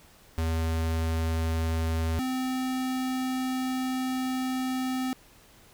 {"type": "tone pair in turn", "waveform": "square", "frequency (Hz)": [81.3, 258.1], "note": ["E2", "C4"], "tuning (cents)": [-23, -23], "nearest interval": "octave + minor sixth", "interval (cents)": 2000, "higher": "second", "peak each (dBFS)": [-26, -28], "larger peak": "first", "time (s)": [[0.38, 2.19], [2.19, 5.13]], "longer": "second", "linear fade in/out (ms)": 0, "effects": ["pink hiss -56 dBFS RMS until 5.73 s"]}